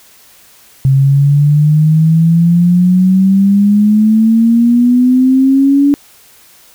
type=exponential sweep; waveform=sine; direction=up; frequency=133.4 to 286.7 Hz; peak=-5 dBFS; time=0.85-5.94 s; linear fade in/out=0 ms; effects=white hiss -43 dBFS RMS until 6.74 s